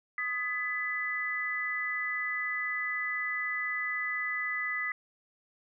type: tone cluster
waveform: sine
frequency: 1246 / 1712 / 1996 Hz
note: D#6 / A6 / B6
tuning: +2 / -48 / +18 cents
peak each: -38 / -40 / -31 dBFS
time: 0.18-4.92 s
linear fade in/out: 2 ms
effects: none